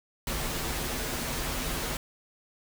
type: noise with comb filter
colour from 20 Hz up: pink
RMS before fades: -32 dBFS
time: 0.27-1.97 s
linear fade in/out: 2 ms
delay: 10 ms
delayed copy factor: -0.55
effects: none